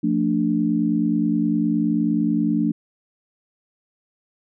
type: chord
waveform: sine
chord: D minor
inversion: first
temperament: equal with one note detuned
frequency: 174.61 / 224.2 / 293.7 Hz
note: F3 / A3 / D4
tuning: 0 / +33 / 0 cents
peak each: -24 / -21 / -21 dBFS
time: 0.03-2.72 s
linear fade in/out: 10 ms
effects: none